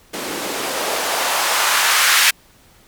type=noise with band-pass filter sweep; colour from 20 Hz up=blue; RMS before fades=-18 dBFS; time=0.13-2.31 s; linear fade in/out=10 ms; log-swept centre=270 to 1800 Hz; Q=1.3; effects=pink hiss -51 dBFS RMS until 2.87 s

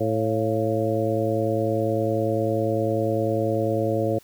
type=harmonic tone with a mistuned harmonic; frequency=110 Hz; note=A2; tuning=in tune; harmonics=1 / 2 / 3 / 4 / 5 / 6; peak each=-27 / -31 / -27 / -28 / -25 / -31 dBFS; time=0-4.19 s; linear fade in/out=10 ms; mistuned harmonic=6; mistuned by=+71 cents; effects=white hiss -54 dBFS RMS until 4.23 s

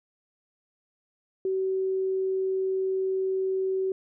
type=tone; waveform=sine; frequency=380 Hz; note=F#4; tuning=46 cents sharp; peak=-24 dBFS; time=1.45-3.92 s; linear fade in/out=2 ms; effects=none

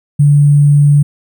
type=tone with sample-and-hold; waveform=sine; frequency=145 Hz; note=D3; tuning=22 cents flat; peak=-4 dBFS; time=0.19-1.03 s; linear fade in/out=10 ms; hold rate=8820 Hz; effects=none

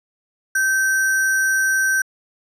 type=tone with sample-and-hold; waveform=sine; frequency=1552 Hz; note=G6; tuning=18 cents flat; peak=-15 dBFS; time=0.55-2.02 s; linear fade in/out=5 ms; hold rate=7350 Hz; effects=resampled to 32000 Hz

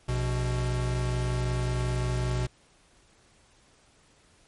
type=tone pair together; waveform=square; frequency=58.43 / 123.8 Hz; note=A#1 / B2; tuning=+5 / +5 cents; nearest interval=octave + minor second; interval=1300 cents; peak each=-31 / -28 dBFS; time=0.08-2.47 s; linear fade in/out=10 ms; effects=pink hiss -61 dBFS RMS until 4.47 s + MP3 48 kbps

